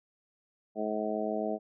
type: harmonic tone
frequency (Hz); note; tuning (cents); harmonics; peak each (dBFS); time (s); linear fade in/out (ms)
107.3; A2; -43; 2 / 3 / 4 / 5 / 6 / 7; -36 / -38 / -36 / -40 / -34 / -39; 0.75-1.59; 50
effects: none